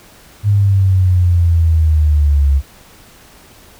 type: exponential sweep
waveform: sine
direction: down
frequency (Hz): 103.8 to 68.1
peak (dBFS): -8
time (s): 0.43-2.62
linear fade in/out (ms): 50
effects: pink hiss -43 dBFS RMS until 3.79 s